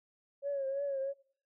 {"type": "tone with vibrato", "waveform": "sine", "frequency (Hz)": 552, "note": "C#5", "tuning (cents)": -7, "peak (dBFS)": -31, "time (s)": [0.42, 1.14], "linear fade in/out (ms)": 50, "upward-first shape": "triangle", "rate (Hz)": 3, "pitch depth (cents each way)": 65, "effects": ["noise-tail reverb RT60 0.5 s tail -21 dB re dry", "tanh soft clip ceiling -27 dBFS"]}